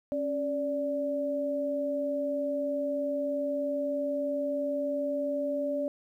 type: tone pair together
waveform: sine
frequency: 275.2 / 581.7 Hz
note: C#4 / D5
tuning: -12 / -17 cents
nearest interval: octave + minor second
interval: 1295 cents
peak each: -33 / -29 dBFS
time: 0.12-5.88 s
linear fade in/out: 0 ms
effects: 11-bit